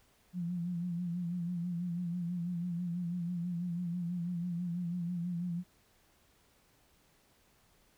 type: tone with vibrato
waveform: sine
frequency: 174.3 Hz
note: F3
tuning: 3 cents flat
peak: -33 dBFS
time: 0.33-5.64 s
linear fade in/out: 50 ms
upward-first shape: sine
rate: 6.1 Hz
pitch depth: 58 cents each way
effects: pink hiss -68 dBFS RMS until 7.97 s